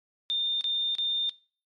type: tone bursts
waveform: sine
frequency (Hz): 3616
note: A7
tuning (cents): +47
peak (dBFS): -25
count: 3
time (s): 0.3-1.294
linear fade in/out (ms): 0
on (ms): 310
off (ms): 32
effects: noise-tail reverb RT60 0.4 s tail -21 dB re dry + MP3 48 kbps